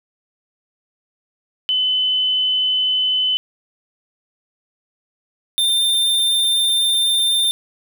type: tone pair in turn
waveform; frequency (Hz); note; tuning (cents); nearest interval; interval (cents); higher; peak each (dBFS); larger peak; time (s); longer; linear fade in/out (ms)
sine / square; 3024 / 3596; F#7 / A7; +37 / +37; minor third; 300; second; -15; neither; 1.69-3.37 / 5.58-7.51; second; 0
effects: none